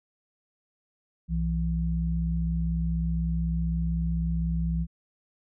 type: tone pair together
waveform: sine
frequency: 62.33 / 166.4 Hz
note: B1 / E3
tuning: +17 / +17 cents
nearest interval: octave + perfect fourth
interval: 1700 cents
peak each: -27 dBFS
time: 1.28-4.87 s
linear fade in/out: 50 ms
effects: none